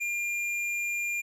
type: tone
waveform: square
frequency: 2400 Hz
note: D7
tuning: 37 cents sharp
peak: -29 dBFS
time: 0-1.22 s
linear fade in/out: 20 ms
effects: low-pass 11000 Hz 12 dB/octave